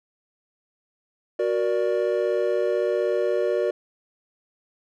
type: chord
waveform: triangle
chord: Gb augmented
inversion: none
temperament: equal with one note detuned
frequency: 370 / 471.3 / 587.3 Hz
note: Gb4 / Bb4 / D5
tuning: 0 / +19 / 0 cents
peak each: -23 dBFS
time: 1.39-3.71 s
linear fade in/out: 5 ms
effects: none